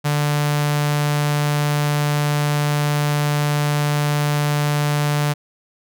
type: tone with notch filter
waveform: sawtooth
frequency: 147.2 Hz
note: D3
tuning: 4 cents sharp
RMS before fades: -19 dBFS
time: 0.04-5.34 s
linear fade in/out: 20 ms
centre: 340 Hz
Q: 1.3
effects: none